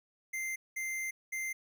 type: tone bursts at uneven times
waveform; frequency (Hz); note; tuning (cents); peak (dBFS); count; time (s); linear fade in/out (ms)
square; 2087; C7; -5; -35; 3; 0.33-0.56 / 0.76-1.11 / 1.32-1.53; 10
effects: none